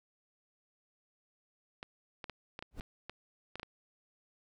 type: clicks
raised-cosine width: 0.3 ms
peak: -26 dBFS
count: 10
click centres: 1.829 / 2.242 / 2.297 / 2.591 / 2.625 / 2.809 / 3.096 / 3.556 / 3.597 / 3.631 s
type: noise with exponential growth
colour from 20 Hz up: brown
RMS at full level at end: -37 dBFS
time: 2.71-2.8 s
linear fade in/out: 2 ms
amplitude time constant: 19 ms
effects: none